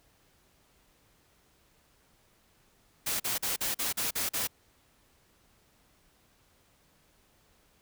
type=noise bursts; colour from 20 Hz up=white; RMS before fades=-31 dBFS; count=8; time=3.06-4.474 s; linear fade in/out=10 ms; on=140 ms; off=42 ms; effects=pink hiss -66 dBFS RMS until 7.81 s